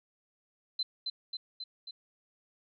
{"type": "tone with echo", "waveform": "sine", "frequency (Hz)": 4061, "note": "B7", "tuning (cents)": 48, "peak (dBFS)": -29, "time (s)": [0.79, 0.83], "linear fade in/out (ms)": 5, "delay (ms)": 270, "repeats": 4, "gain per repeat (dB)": -3, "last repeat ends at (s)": 1.91, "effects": []}